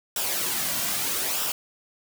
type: noise with flanger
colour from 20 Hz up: white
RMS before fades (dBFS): -27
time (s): 0.16-1.52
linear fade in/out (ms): 2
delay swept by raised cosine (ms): 0.46 to 2.36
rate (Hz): 0.79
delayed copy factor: -0.5
effects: none